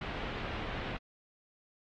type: low-pass noise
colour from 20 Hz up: pink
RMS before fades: -39 dBFS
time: 0.01-0.97 s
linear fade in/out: 5 ms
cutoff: 3300 Hz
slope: 24 dB/octave
effects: AAC 32 kbps